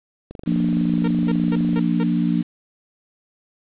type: click train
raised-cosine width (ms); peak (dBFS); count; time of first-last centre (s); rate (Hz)
2; -22; 36; 0.31-1.774; 23.9
type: chord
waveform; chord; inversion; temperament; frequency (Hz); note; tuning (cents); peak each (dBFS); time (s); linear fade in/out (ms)
sine; Bb major; second; equal; 174.61 / 233.1 / 293.7; F3 / Bb3 / D4; 0 / 0 / 0; -20 / -21 / -23; 0.46-2.43; 20
type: tone bursts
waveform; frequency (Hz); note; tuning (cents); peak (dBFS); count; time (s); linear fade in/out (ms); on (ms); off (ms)
sawtooth; 461.6; A#4; -17; -22; 5; 1.04-2.035; 5; 39; 200
effects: resampled to 8000 Hz + 7-bit